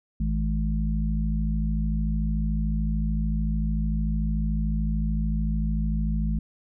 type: harmonic tone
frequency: 53.5 Hz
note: A1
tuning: 48 cents flat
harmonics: 1 / 3 / 4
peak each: -24 / -29 / -30 dBFS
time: 0.2-6.39 s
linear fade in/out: 5 ms
effects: none